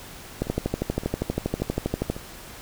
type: two click trains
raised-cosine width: 2 ms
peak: -10 / -21 dBFS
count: 22 / 4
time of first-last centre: 0.42-2.1 / 0.47-2.165 s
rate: 12.5 / 1.77 Hz
effects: pink hiss -42 dBFS RMS until 2.61 s